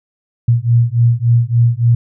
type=beating tone pair; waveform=sine; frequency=116.54 / 120.04 Hz; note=A#2 / B2; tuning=0 / -49 cents; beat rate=3.5 Hz; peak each=-12 dBFS; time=0.48-1.95 s; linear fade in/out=5 ms; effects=none